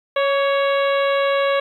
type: harmonic tone with a mistuned harmonic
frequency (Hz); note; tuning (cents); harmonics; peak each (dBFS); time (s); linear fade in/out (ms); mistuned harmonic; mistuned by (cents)
554.4; C#5; 0; 1 / 2 / 3 / 4 / 5 / 6 / 7; -17 / -23 / -27 / -29 / -31 / -33 / -34; 0.16-1.6; 5; 2; +30
effects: 9-bit